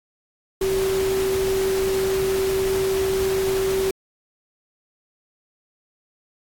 sine tone in noise, 383.6 Hz, G4, 37 cents flat, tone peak -19 dBFS, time 0.61-3.91 s, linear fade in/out 5 ms, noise pink, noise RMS -30 dBFS, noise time 0.61-3.91 s, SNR +8 dB, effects AAC 64 kbps

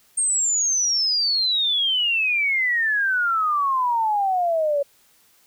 sine exponential sweep, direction down, 8680 to 557 Hz, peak -18 dBFS, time 0.17-4.83 s, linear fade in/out 10 ms, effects white hiss -58 dBFS RMS until 5.46 s

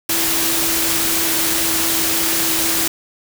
sine tone in noise, 329.6 Hz, E4, in tune, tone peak -26 dBFS, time 0.09-2.88 s, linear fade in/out 5 ms, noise white, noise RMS -18 dBFS, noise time 0.09-2.88 s, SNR -11 dB, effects none

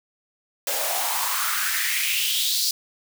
white noise with high-pass filter sweep, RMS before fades -24 dBFS, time 0.67-2.71 s, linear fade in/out 2 ms, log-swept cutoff 520 to 4800 Hz, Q 4.2, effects none

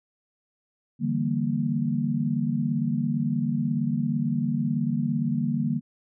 sine chord, E half-diminished seventh, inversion third, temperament equal, 146.83 / 164.81 / 196 / 233.1 Hz, D3 / E3 / G3 / Bb3, 0 / 0 / 0 / 0 cents, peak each -28 / -31 / -30 / -26 dBFS, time 0.99-5.81 s, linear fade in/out 50 ms, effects none

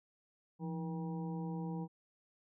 harmonic tone with a mistuned harmonic, 159.4 Hz, D#3, 42 cents sharp, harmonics 1 / 2 / 3 / 5 / 6, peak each -38 / -46 / -49 / -51 / -53 dBFS, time 0.59-1.88 s, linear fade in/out 50 ms, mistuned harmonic 1, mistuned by +110 cents, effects none

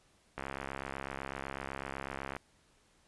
click train, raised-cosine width 0.5 ms, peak -23 dBFS, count 136, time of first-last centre 0.38-2.365 s, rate 68 Hz, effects pink hiss -68 dBFS RMS until 3.07 s + resampled to 24000 Hz

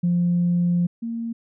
sine tone pair in turn, 174.61 / 230.7 Hz, F3 / A#3, 0 / -18 cents, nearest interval perfect fourth, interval 482 cents, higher second, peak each -16 / -25 dBFS, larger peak first, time 0.03-0.87 / 1.02-1.33 s, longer first, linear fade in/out 10 ms, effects tanh soft clip ceiling -13 dBFS

